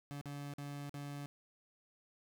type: tone with dropouts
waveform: 30% pulse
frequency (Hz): 143.2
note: D3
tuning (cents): -43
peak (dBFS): -40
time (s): 0.11-1.26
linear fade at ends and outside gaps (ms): 0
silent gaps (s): 0.213-0.257 / 0.537-0.583 / 0.894-0.942
effects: none